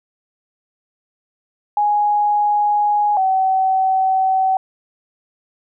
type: tone pair in turn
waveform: sine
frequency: 830.6 / 760.7 Hz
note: G#5 / F#5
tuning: 0 / +48 cents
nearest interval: major second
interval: 152 cents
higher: first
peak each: -13 dBFS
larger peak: neither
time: 1.77-3.17 / 3.17-4.57 s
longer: neither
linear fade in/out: 2 ms
effects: none